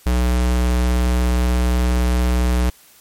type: tone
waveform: square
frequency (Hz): 61.4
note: B1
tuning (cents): -9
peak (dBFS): -15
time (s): 0.06-2.7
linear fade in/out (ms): 5
effects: white hiss -49 dBFS RMS until 3 s + MP3 64 kbps

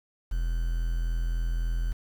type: tone with quantisation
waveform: triangle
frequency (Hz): 41.8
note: E1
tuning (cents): +25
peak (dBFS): -23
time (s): 0.31-1.93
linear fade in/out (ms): 10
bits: 8
effects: none

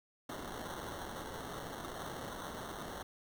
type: noise with sample-and-hold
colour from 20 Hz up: violet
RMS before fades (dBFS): -44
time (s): 0.29-3.03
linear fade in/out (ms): 5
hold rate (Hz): 2450
effects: none

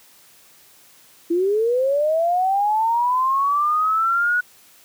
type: linear sweep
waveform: sine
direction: up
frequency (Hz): 330 to 1472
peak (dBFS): -16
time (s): 1.3-4.41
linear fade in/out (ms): 10
effects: white hiss -51 dBFS RMS until 4.84 s + high-pass 80 Hz 12 dB/octave

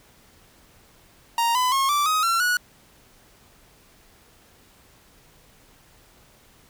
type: tone with pitch steps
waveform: 45% pulse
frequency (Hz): 932.3 / 1005 / 1083.4 / 1167.9 / 1258.9 / 1357.1 / 1462.9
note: A#5 / B5 / C#6 / D6 / D#6 / E6 / F#6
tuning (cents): 0 / +30 / -40 / -10 / +20 / +50 / -20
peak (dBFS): -19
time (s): 1.38-2.57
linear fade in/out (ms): 2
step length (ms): 170
effects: pink hiss -55 dBFS RMS until 6.69 s

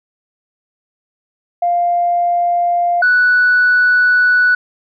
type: tone pair in turn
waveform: sine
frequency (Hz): 698.5 / 1480.1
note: F5 / F#6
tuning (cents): 0 / 0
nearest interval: octave + minor second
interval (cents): 1300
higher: second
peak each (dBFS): -11 / -7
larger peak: second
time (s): 1.62-3.02 / 3.02-4.55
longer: second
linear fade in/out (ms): 5
effects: tanh soft clip ceiling -5 dBFS

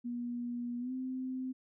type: tone with pitch glide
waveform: sine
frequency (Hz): 240.9 to 258.2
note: B3 to C4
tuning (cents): -43 to -23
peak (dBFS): -35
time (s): 0.04-1.53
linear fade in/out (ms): 20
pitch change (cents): +120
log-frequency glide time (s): 0.79-0.92
effects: none

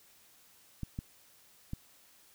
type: clicks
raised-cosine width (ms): 5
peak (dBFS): -24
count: 3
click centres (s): 0.833 / 0.989 / 1.734
effects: white hiss -62 dBFS RMS until 2.34 s

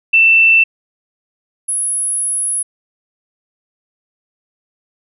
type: tone pair in turn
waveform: sine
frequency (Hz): 2671 / 10703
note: E7 / E9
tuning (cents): +22 / +25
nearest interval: 2 octaves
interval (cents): 2403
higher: second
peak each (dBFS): -6 / -15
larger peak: first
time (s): 0.13-0.64 / 1.68-2.63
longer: second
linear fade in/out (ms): 10
effects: none

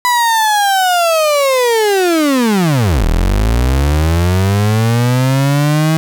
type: linear two-way sweep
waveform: 35% pulse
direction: down then up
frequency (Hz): 994 to 37.87 to 160.7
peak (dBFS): -8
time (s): 0.05-5.97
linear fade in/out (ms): 0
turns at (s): 3.06
effects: none

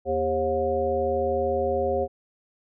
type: harmonic tone with a mistuned harmonic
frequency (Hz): 79.8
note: D#2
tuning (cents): +44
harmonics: 1 / 3 / 5 / 7 / 9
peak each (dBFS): -33 / -35 / -27 / -25 / -29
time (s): 0.05-2.08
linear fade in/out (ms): 50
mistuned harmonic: 7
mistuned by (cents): -64
effects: none

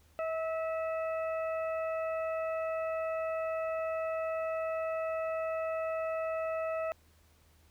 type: harmonic tone with a mistuned harmonic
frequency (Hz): 650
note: E5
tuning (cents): -24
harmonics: 1 / 2 / 3 / 4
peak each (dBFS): -32 / -40 / -48 / -47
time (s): 0.19-6.92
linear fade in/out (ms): 0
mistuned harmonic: 1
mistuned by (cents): -16
effects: added 78 Hz sine -63 dBFS peak until 7.7 s + pink hiss -67 dBFS RMS until 7.7 s

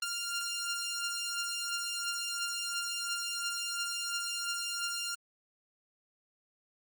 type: beating tone pair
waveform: 10% pulse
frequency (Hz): 1394 / 1396.9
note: F6 / F6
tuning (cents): -4 / 0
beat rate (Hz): 2.9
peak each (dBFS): -31 / -27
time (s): 0.02-5.15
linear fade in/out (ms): 5
effects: Opus 24 kbps

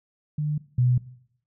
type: tone pair in turn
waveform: sine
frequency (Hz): 150 / 124.43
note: D3 / B2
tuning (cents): +37 / +13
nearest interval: minor third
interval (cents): 324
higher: first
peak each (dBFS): -23 / -17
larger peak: second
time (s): 0.38-0.58 / 0.78-0.98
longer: neither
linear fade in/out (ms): 5
effects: noise-tail reverb RT60 0.7 s tail -19 dB re dry

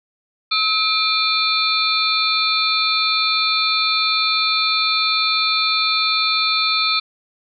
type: tone cluster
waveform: sine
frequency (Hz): 1291 / 2397 / 3576 / 4070 / 4383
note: E6 / D7 / A7 / C8 / C#8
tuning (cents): -37 / +35 / +27 / -49 / -20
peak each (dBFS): -22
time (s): 0.51-7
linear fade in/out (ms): 10
effects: none

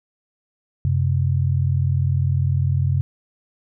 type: tone pair together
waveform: sine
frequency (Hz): 92.5 / 132.47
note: F#2 / C3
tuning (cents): 0 / +22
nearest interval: tritone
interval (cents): 622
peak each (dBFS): -19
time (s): 0.85-3.01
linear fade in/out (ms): 0
effects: none

